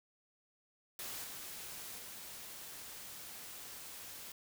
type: noise with level steps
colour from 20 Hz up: white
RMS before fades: -44 / -47 / -49 dBFS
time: 0.99-4.32 s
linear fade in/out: 2 ms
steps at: 1.24 / 1.98 s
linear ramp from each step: 2 ms
effects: none